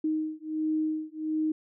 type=beating tone pair; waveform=sine; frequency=311.1 / 312.5 Hz; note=D#4 / D#4; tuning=0 / +8 cents; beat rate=1.4 Hz; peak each=-30 dBFS; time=0.04-1.52 s; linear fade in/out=5 ms; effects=none